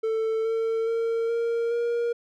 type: tone with pitch steps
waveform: triangle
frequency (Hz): 444.2 / 450.9 / 457.7 / 464.7 / 471.7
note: A4 / A4 / A#4 / A#4 / A#4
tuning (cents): +16 / +42 / -32 / -5 / +20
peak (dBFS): -21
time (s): 0.03-2.13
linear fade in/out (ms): 10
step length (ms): 420
effects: none